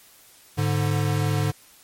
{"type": "tone pair together", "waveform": "square", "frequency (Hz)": [103.83, 146.84], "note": ["G#2", "D3"], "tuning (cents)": [0, 0], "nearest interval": "tritone", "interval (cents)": 600, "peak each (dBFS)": -24, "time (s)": [0.57, 1.52], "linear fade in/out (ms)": 20, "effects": ["white hiss -52 dBFS RMS until 1.83 s", "MP3 64 kbps"]}